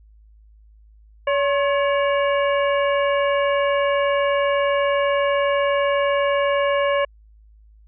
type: harmonic tone with a mistuned harmonic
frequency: 566 Hz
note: C#5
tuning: 36 cents sharp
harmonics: 1 / 2 / 3 / 4 / 5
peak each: -18 / -24 / -28 / -30 / -32 dBFS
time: 1.27-7.05 s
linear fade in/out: 5 ms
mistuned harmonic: 2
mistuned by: -84 cents
effects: added 53 Hz sine -47 dBFS peak until 7.87 s